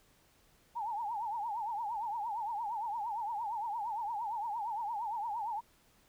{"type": "tone with vibrato", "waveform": "sine", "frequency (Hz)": 880, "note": "A5", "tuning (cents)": 0, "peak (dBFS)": -34, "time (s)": [0.75, 5.61], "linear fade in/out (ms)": 20, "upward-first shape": "triangle", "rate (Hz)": 8.7, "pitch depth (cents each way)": 180, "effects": ["pink hiss -67 dBFS RMS until 6.08 s"]}